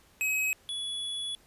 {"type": "tone pair in turn", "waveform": "square", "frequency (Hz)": [2547, 3398], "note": ["D#7", "G#7"], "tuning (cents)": [40, 39], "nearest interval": "perfect fourth", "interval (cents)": 499, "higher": "second", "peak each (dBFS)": [-27, -33], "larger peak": "first", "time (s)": [[0.21, 0.53], [0.69, 1.35]], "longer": "second", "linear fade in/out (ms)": 0, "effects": ["pink hiss -61 dBFS RMS until 1.46 s", "resampled to 32000 Hz"]}